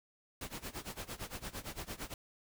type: noise with tremolo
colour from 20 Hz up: pink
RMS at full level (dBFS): -41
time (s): 0.41-2.14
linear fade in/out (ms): 2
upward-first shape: sine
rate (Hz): 8.8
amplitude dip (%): 90
effects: none